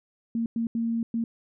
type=tone bursts at uneven times; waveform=sine; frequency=230 Hz; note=A#3; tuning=23 cents flat; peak=-24 dBFS; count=4; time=0.35-0.46 / 0.56-0.67 / 0.75-1.03 / 1.14-1.24 s; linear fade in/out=2 ms; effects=none